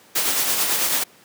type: noise with tremolo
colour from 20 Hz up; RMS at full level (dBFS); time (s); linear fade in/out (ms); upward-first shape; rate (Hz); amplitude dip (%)
white; -19; 0.15-1.04; 10; triangle; 9.1; 45
effects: pink hiss -51 dBFS RMS until 1.24 s + high-pass 200 Hz 12 dB/octave